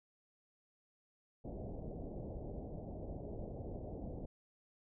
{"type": "low-pass noise", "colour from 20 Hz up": "pink", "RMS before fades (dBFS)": -45, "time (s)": [1.44, 4.26], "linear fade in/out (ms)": 10, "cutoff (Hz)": 710, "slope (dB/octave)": 48, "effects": []}